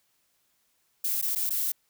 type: noise with dropouts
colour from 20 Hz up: violet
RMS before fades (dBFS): -28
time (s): 1.04-1.72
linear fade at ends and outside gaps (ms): 5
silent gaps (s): 1.215-1.224 / 1.351-1.358 / 1.495-1.505
effects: white hiss -71 dBFS RMS until 1.89 s